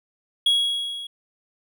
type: tone with level ramp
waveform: triangle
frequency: 3322 Hz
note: G#7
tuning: in tune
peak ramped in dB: -13 to -31 dBFS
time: 0.46-1.07 s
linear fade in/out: 5 ms
effects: none